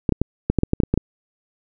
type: clicks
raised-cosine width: 3 ms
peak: -4 dBFS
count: 11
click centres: 0.092 / 0.123 / 0.216 / 0.5 / 0.587 / 0.634 / 0.734 / 0.802 / 0.835 / 0.94 / 0.976 s
effects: none